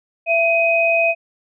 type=tone pair together; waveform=sine; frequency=669 / 2512 Hz; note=E5 / D#7; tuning=+25 / +16 cents; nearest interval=octave + major seventh; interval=2291 cents; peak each=-16 dBFS; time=0.26-1.15 s; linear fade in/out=50 ms; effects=none